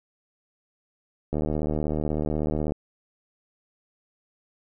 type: click train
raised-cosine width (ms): 2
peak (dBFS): -14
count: 107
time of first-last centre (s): 1.33-2.721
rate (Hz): 76.2
effects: none